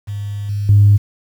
sine tone with level steps, 102.2 Hz, G#2, 27 cents flat, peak -21 / -17 / -5 dBFS, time 0.07-0.98 s, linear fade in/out 20 ms, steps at 0.49 / 0.69 s, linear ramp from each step 2 ms, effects tanh soft clip ceiling -1 dBFS + 7-bit

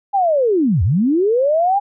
sine linear two-way sweep, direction down then up, 823 to 76.4 to 823 Hz, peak -12 dBFS, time 0.13-1.8 s, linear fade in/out 20 ms, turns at 0.83 s, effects none

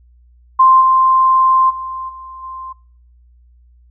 sine tone with level steps, 1046.5 Hz, C6, in tune, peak -5 / -8 / -22 / -30 / -26 dBFS, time 0.59-2.73 s, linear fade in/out 10 ms, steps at 0.8 / 1.69 / 2.08 / 2.42 s, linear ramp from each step 20 ms, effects noise-tail reverb RT60 0.6 s tail -25 dB re dry + added 60 Hz sine -45 dBFS peak until 3.9 s

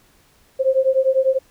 sine beating tone pair, 523.3 / 533.3 Hz, C5 / C5, 0 / +33 cents, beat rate 10 Hz, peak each -17 dBFS, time 0.59-1.39 s, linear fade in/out 20 ms, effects pink hiss -56 dBFS RMS until 1.5 s

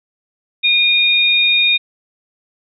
sine tone pair together, 2440 / 3707 Hz, D#7 / A#7, -34 / -10 cents, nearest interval perfect fifth, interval 724 cents, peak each -13 dBFS, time 0.63-1.78 s, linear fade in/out 20 ms, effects none

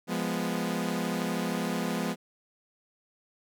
sawtooth chord, F diminished, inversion none, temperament equal, 174.61 / 207.7 / 246.9 Hz, F3 / Ab3 / Cb4, 0 / 0 / 0 cents, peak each -29 dBFS, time 0.07-2.16 s, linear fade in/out 50 ms, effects none

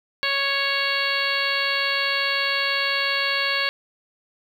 harmonic tone, 554.4 Hz, C#5, in tune, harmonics 1 / 2 / 3 / 4 / 5 / 6 / 7 / 8, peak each -32 / -30 / -26 / -27 / -28 / -31 / -32 / -28 dBFS, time 0.23-3.69 s, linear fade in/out 0 ms, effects 8-bit

